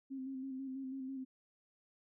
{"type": "tone with vibrato", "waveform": "sine", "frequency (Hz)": 265.2, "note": "C4", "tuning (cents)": 23, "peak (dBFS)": -40, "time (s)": [0.1, 1.25], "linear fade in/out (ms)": 20, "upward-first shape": "square", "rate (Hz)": 6.1, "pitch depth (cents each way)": 29, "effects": []}